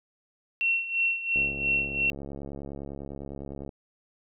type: tone with tremolo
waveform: sine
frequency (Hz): 2719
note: F7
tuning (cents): -47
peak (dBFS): -21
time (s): 0.61-2.1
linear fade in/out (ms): 0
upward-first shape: sine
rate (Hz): 2.9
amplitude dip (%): 75
type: click train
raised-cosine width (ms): 2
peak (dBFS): -25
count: 164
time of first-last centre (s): 1.36-3.692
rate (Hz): 69.9
effects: none